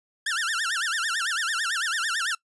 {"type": "tone with vibrato", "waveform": "sawtooth", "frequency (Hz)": 1568, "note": "G6", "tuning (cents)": 0, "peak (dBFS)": -21, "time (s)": [0.26, 2.35], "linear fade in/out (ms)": 5, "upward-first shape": "sine", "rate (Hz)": 9, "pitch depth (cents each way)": 280, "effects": ["noise-tail reverb RT60 0.1 s tail -22 dB re dry", "resampled to 24000 Hz"]}